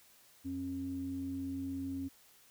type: tone with low-pass filter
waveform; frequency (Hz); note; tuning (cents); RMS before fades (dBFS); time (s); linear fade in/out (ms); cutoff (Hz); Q
square; 90.4; F#2; -40; -39; 0.44-2.09; 20; 270; 9.3
effects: white hiss -63 dBFS RMS until 2.5 s